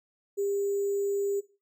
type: tone with sample-and-hold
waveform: sine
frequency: 400 Hz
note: G4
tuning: 35 cents sharp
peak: -26 dBFS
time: 0.37-1.41 s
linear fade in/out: 20 ms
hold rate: 7350 Hz
effects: noise-tail reverb RT60 0.3 s tail -17 dB re dry